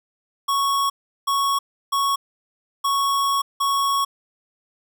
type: tone bursts at uneven times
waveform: square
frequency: 1108.7 Hz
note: C#6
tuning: in tune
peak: -19 dBFS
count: 5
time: 0.48-0.9 / 1.27-1.59 / 1.92-2.16 / 2.84-3.42 / 3.6-4.05 s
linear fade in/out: 10 ms
effects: none